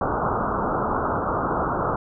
white low-pass noise, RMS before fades -24 dBFS, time 0.01-1.96 s, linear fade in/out 2 ms, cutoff 1400 Hz, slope 96 dB/octave, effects none

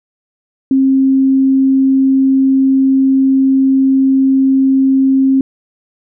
sine tone, 267.3 Hz, C4, 37 cents sharp, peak -7 dBFS, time 0.71-5.41 s, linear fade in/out 2 ms, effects none

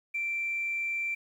sine tone, 2349 Hz, D7, in tune, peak -28 dBFS, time 0.14-1.15 s, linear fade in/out 10 ms, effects tanh soft clip ceiling -24 dBFS + 10-bit

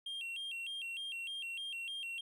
triangle tone with vibrato, 2960 Hz, F#7, in tune, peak -38 dBFS, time 0.06-2.21 s, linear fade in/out 5 ms, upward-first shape square, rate 3.3 Hz, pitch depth 140 cents each way, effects none

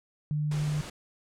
sine tone, 150 Hz, D3, 37 cents sharp, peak -26 dBFS, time 0.31-0.81 s, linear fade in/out 0 ms
pink low-pass noise, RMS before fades -42 dBFS, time 0.51-0.9 s, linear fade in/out 5 ms, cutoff 9300 Hz, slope 24 dB/octave
effects none

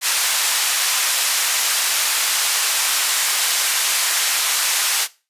white band-pass noise, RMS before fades -19 dBFS, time 0.01-5.08 s, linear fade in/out 50 ms, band 980 to 10000 Hz, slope 12 dB/octave, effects noise-tail reverb RT60 0.3 s tail -19 dB re dry + resampled to 32000 Hz

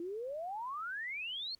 sine exponential sweep, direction up, 330.7 to 4435 Hz, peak -37 dBFS, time 0-1.55 s, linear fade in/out 2 ms, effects pink hiss -71 dBFS RMS until 1.59 s + MP3 96 kbps

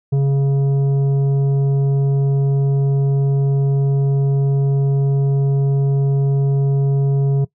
triangle tone with tanh clipping, 138.4 Hz, C#3, 2 cents flat, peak -14 dBFS, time 0.12-7.45 s, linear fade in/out 10 ms, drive 12 dB, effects noise-tail reverb RT60 0.1 s tail -20 dB re dry

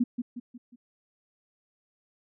sine tone with echo, 242.7 Hz, B3, 30 cents flat, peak -20 dBFS, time 0-0.04 s, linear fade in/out 10 ms, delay 180 ms, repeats 4, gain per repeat -7 dB, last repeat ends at 0.76 s, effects none

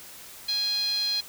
10% pulse tone with band-pass filter, 830.6 Hz, G#5, in tune, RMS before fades -27 dBFS, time 0.48-1.21 s, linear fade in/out 10 ms, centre 4100 Hz, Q 8.9, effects white hiss -45 dBFS RMS until 1.28 s

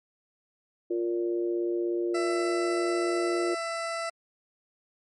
harmonic tone, 116.54 Hz, A#2, in tune, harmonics 3 / 4 / 5, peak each -26 / -35 / -39 dBFS, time 0.9-3.55 s, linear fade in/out 10 ms
20% pulse tone, 667 Hz, E5, 20 cents sharp, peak -25 dBFS, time 2.14-4.1 s, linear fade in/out 10 ms
effects MP3 48 kbps

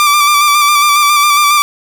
sawtooth tone with vibrato, 1174.7 Hz, D6, in tune, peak -3 dBFS, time 0-1.62 s, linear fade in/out 0 ms, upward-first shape square, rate 7.3 Hz, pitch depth 27 cents each way, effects none

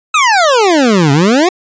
25% pulse exponential two-way sweep, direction down then up, 1313 to 134.2 to 383.4 Hz, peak -3 dBFS, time 0.14-1.49 s, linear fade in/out 5 ms, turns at 1.12 s, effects resampled to 16000 Hz

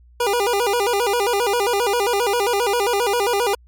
25% pulse tone with vibrato, 440 Hz, A4, in tune, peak -13 dBFS, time 0.2-3.55 s, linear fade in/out 5 ms, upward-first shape square, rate 7.5 Hz, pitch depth 160 cents each way, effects added 60 Hz sine -46 dBFS peak until 3.67 s + MP3 96 kbps

